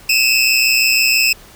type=tone pair together; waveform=25% pulse; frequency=2541 / 2667 Hz; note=D#7 / E7; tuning=+36 / +20 cents; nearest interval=minor second; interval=84 cents; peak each=-10 dBFS; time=0.09-1.33 s; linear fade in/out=5 ms; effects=pink hiss -42 dBFS RMS until 1.55 s